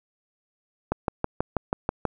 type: click train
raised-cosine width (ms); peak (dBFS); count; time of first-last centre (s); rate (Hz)
1; -9; 8; 0.92-2.053; 6.18
effects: none